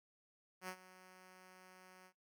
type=tone with ADSR envelope; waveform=5% pulse; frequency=185 Hz; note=F#3; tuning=in tune; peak=-31 dBFS; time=0.61-2.13 s; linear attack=75 ms; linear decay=72 ms; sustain=-17 dB; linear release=74 ms; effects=noise-tail reverb RT60 0.2 s tail -23 dB re dry